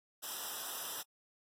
white noise with comb filter, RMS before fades -42 dBFS, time 0.22-1.03 s, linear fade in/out 20 ms, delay 0.45 ms, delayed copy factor -1, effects AAC 48 kbps

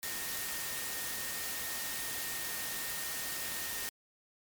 sine tone in noise, 1843 Hz, A#6, 20 cents flat, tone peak -45 dBFS, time 0.03-3.89 s, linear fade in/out 0 ms, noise white, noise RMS -38 dBFS, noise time 0.03-3.89 s, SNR -10 dB, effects MP3 96 kbps

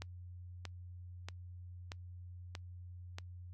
click train, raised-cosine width 0.2 ms, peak -26 dBFS, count 6, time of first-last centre 0.02-3.185 s, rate 1.58 Hz, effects noise-tail reverb RT60 0.1 s tail -24 dB re dry + added 89 Hz sine -47 dBFS peak until 3.53 s

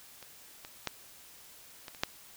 clicks, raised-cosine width 0.2 ms, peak -29 / -26 / -14 / -25 / -30 / -10 dBFS, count 6, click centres 0.227 / 0.649 / 0.873 / 1.882 / 1.948 / 2.035 s, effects white hiss -54 dBFS RMS until 2.36 s

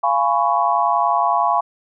sine chord, C# dominant seventh, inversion first, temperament just, 693 / 831.5 / 997.9 / 1108.7 Hz, E#5 / G#5 / B5 / C#6, -14 / +2 / +18 / 0 cents, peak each -20 dBFS, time 0.03-1.61 s, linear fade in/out 10 ms, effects none

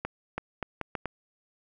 accelerating click train, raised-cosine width 0.5 ms, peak -16 dBFS, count 6, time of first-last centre 0.05-1.057 s, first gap 330 ms, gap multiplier 0.75, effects none

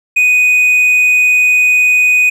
triangle tone, 2489 Hz, D#7, in tune, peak -5 dBFS, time 0.16-2.3 s, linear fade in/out 10 ms, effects none

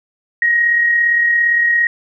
sine tone with amplitude modulation, 1885 Hz, A#6, 19 cents sharp, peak -9 dBFS, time 0.42-1.87 s, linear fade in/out 2 ms, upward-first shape sine, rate 37.5 Hz, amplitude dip 35%, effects none

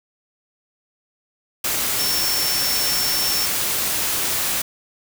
sine tone in noise, 5420 Hz, E8, 47 cents sharp, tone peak -22 dBFS, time 1.99-3.46 s, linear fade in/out 5 ms, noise white, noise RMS -22 dBFS, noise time 1.64-4.62 s, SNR -3 dB, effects none

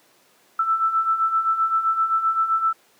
sine beating tone pair, 1318.5 / 1326.2 Hz, E6 / E6, 0 / +10 cents, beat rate 7.7 Hz, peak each -25 / -19 dBFS, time 0.59-2.73 s, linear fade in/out 5 ms, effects pink hiss -57 dBFS RMS until 2.99 s + high-pass 300 Hz 12 dB/octave

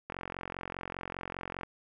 click train, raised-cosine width 0.5 ms, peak -22 dBFS, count 70, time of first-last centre 0.1-1.633 s, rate 45 Hz, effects none

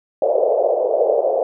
white band-pass noise, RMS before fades -17 dBFS, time 0.22-1.43 s, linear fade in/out 2 ms, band 450 to 630 Hz, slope 48 dB/octave, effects none

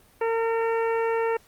harmonic tone, 455.6 Hz, A#4, 40 cents flat, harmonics 1 / 2 / 3 / 4 / 5 / 6, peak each -23 / -29 / -35 / -36 / -39 / -42 dBFS, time 0.21-1.37 s, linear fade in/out 5 ms, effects pink hiss -57 dBFS RMS until 1.47 s + Opus 32 kbps

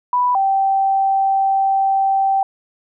sine tone pair in turn, 987.8 / 778.4 Hz, B5 / G5, 0 / -12 cents, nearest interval major third, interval 412 cents, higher first, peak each -13 dBFS, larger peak neither, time 0.13-0.35 / 0.35-2.43 s, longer second, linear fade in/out 2 ms, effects none

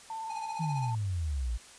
sine tone with vibrato, 890 Hz, A5, 20 cents sharp, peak -35 dBFS, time 0.1-0.95 s, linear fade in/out 2 ms, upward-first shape sine, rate 18 Hz, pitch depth 20 cents each way
square tone with tremolo, 831 Hz, G#5, 1 cent sharp, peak -37 dBFS, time 0.29-0.91 s, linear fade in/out 20 ms, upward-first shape triangle, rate 15 Hz, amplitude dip 90%
sine exponential sweep, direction down, 167.8 to 54.6 Hz, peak -29 dBFS, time 0.59-1.58 s, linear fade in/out 20 ms
effects white hiss -52 dBFS RMS until 1.78 s + resampled to 22050 Hz

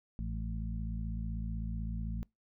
harmonic tone with a mistuned harmonic, 55.9 Hz, A1, 28 cents sharp, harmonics 1 / 2 / 3 / 4, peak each -36 / -42 / -43 / -44 dBFS, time 0.19-2.23 s, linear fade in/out 0 ms, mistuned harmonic 4, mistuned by -38 cents, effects noise-tail reverb RT60 0.2 s tail -26 dB re dry

